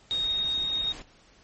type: tone in noise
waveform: sine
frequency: 3729 Hz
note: A#7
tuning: in tune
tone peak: -25 dBFS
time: 0.11-0.92 s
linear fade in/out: 0 ms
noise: pink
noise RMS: -43 dBFS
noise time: 0.11-1.02 s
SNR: +15 dB
effects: pink hiss -58 dBFS RMS until 1.43 s + MP3 32 kbps